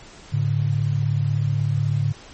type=tone pair together; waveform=sine; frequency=107.1 / 143.32 Hz; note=A2 / D3; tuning=-46 / -42 cents; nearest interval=perfect fourth; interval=504 cents; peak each=-21 dBFS; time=0.32-2.13 s; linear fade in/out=20 ms; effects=pink hiss -44 dBFS RMS until 2.33 s + MP3 32 kbps